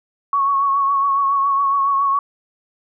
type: tone with vibrato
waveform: sine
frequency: 1108.7 Hz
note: C#6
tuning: in tune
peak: -14 dBFS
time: 0.33-2.19 s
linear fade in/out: 2 ms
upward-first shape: triangle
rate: 7.2 Hz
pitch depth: 36 cents each way
effects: none

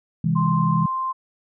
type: chord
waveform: sine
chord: C augmented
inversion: none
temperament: just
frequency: 130.81 / 163.52 / 204.4 Hz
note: C3 / E3 / G#3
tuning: 0 / -14 / -27 cents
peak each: -25 / -19 / -25 dBFS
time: 0.24-0.86 s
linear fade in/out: 5 ms
type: tone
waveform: sine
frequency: 1046.5 Hz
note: C6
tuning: in tune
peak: -22 dBFS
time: 0.35-1.13 s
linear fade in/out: 20 ms
effects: none

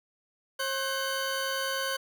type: tone pair together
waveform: 20% pulse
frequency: 536.7 / 1520 Hz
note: C5 / F#6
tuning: +44 / +46 cents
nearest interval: octave + tritone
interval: 1802 cents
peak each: -27 dBFS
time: 0.59-1.97 s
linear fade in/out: 10 ms
effects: none

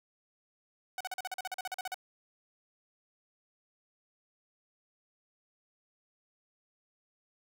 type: tone bursts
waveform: sawtooth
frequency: 746 Hz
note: F#5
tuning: 14 cents sharp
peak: -31 dBFS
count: 15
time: 0.98-1.944 s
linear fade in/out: 2 ms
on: 26 ms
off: 41 ms
effects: none

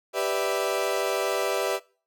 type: chord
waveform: 35% pulse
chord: E minor seventh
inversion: first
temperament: equal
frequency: 392 / 493.9 / 587.3 / 659.3 Hz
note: G4 / B4 / D5 / E5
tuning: 0 / 0 / 0 / 0 cents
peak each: -28 dBFS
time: 0.13-1.8 s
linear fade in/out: 50 ms
effects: noise-tail reverb RT60 0.4 s tail -22 dB re dry

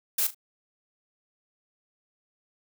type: noise with echo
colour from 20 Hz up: blue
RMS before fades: -25 dBFS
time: 0.18-0.27 s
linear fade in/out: 5 ms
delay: 38 ms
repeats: 2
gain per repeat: -13 dB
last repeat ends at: 0.346 s
effects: none

